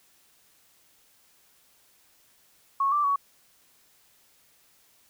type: tone with pitch steps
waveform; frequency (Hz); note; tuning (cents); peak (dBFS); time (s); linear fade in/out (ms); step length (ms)
sine; 1101 / 1174 / 1124; C#6 / D6 / C#6; -12 / -1 / +24; -21; 2.8-3.16; 5; 120
effects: white hiss -62 dBFS RMS until 5.09 s